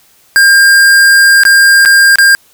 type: tone with dropouts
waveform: square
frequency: 1604 Hz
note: G6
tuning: 39 cents sharp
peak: -3 dBFS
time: 0.36-2.35 s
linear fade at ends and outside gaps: 0 ms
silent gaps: 1.435-1.452 / 1.851-1.858 / 2.157-2.185 s
effects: white hiss -47 dBFS RMS until 2.53 s